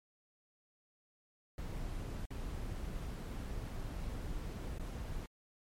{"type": "noise with dropouts", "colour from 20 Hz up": "brown", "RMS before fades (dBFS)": -41, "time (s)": [1.58, 5.26], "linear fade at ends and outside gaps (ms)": 2, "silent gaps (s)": [[2.256, 2.305], [4.784, 4.796]], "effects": ["MP3 64 kbps"]}